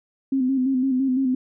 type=tone with vibrato; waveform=sine; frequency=261.6 Hz; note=C4; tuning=in tune; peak=-18 dBFS; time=0.32-1.35 s; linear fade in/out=5 ms; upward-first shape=square; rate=5.9 Hz; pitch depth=48 cents each way; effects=none